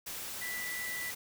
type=tone in noise; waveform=sine; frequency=1975.5 Hz; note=B6; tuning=in tune; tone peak=-37 dBFS; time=0.41-1.11 s; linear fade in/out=10 ms; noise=white; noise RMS=-41 dBFS; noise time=0.06-1.15 s; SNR=+1 dB; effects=none